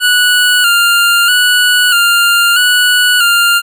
25% pulse tone with vibrato, 1435 Hz, F6, 47 cents sharp, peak -3 dBFS, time 0-3.62 s, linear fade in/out 50 ms, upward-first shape square, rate 0.78 Hz, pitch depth 45 cents each way, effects none

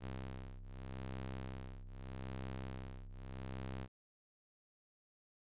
sawtooth ring-modulated tone, 65.41 Hz, C2, in tune, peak -37 dBFS, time 0-3.88 s, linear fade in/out 50 ms, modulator 32.3 Hz, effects resampled to 8000 Hz

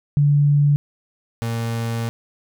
sine / 35% pulse tone pair in turn, 144.8 / 115.33 Hz, D3 / A#2, -24 / -18 cents, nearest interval major third, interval 394 cents, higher first, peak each -12 / -20 dBFS, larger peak first, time 0.17-0.76 / 1.42-2.09 s, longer second, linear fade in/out 0 ms, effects none

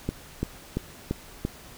click train, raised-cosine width 3 ms, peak -13 dBFS, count 5, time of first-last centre 0.09-1.451 s, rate 2.94 Hz, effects pink hiss -47 dBFS RMS until 1.77 s

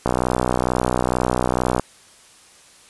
click train, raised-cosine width 1 ms, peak -4 dBFS, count 109, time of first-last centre 0.06-1.796 s, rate 62.2 Hz, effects white hiss -49 dBFS RMS until 2.89 s + resampled to 24000 Hz

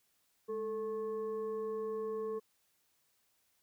sine tone with frequency modulation, 440 Hz, A4, in tune, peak -35 dBFS, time 0.48-2.4 s, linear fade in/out 20 ms, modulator 648 Hz, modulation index 0.47, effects white hiss -75 dBFS RMS until 3.62 s

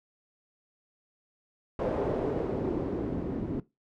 white noise with low-pass filter sweep, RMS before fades -31 dBFS, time 1.79-3.6 s, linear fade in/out 2 ms, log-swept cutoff 540 to 270 Hz, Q 1.9, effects noise-tail reverb RT60 0.2 s tail -18 dB re dry

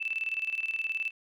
sine tone with tremolo, 2645 Hz, E7, 5 cents sharp, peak -27 dBFS, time 0-1.11 s, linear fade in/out 20 ms, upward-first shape square, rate 19 Hz, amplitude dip 70%, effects none

